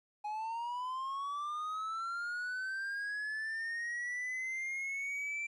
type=linear sweep; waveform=triangle; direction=up; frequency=830.6 to 2349 Hz; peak=-34 dBFS; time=0.24-5.47 s; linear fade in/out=10 ms; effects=resampled to 24000 Hz + 12-bit